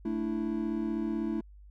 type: chord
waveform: triangle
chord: A suspended fourth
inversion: none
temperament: equal with one note detuned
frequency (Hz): 220.9 / 293.7 / 329.6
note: A3 / D4 / E4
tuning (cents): +7 / 0 / 0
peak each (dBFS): -31 / -34 / -31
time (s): 0.05-1.41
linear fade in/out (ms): 5
effects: added 50 Hz sine -49 dBFS peak until 1.7 s